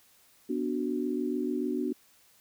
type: chord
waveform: sine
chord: B minor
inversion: none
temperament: equal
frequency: 246.9 / 293.7 / 370 Hz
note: B3 / D4 / F#4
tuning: 0 / 0 / 0 cents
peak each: -32 / -32 / -33 dBFS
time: 0.49-1.93 s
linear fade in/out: 10 ms
effects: white hiss -62 dBFS RMS until 2.4 s